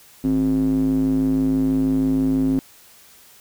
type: tone with band-pass filter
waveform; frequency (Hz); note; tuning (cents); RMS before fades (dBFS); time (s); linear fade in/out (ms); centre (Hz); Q
square; 53.1; G#1; +39; -19; 0.24-2.59; 0; 260; 5.7
effects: white hiss -49 dBFS RMS until 3.4 s